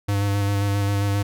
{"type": "tone with vibrato", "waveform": "square", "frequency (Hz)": 100.6, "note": "G2", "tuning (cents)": 45, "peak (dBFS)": -20, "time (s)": [0.08, 1.23], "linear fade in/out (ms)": 10, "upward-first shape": "square", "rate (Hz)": 7.5, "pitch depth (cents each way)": 15, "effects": []}